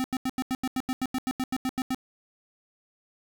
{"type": "tone bursts", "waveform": "square", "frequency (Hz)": 258.6, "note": "C4", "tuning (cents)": -20, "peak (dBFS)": -26, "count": 16, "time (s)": [0, 1.946], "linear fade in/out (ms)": 0, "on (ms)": 41, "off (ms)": 86, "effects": []}